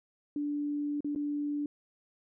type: tone with dropouts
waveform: sine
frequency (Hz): 291.9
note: D4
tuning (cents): -10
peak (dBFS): -30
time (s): 0.36-1.66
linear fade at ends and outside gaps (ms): 2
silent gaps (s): 1.006-1.045 / 1.15-1.159
effects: none